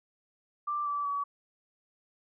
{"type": "tone with pitch steps", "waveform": "sine", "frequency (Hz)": [1179, 1158.1, 1137.5], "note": ["D6", "D6", "C#6"], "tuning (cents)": [6, -25, 44], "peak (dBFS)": -29, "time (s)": [0.67, 1.24], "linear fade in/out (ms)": 10, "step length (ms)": 190, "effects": []}